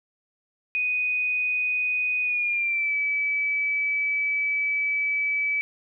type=tone with pitch glide; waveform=sine; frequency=2489 to 2296 Hz; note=D#7 to D7; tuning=0 to -40 cents; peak=-22 dBFS; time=0.75-5.61 s; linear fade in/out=0 ms; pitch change=-140 cents; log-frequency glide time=2.22-2.95 s; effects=none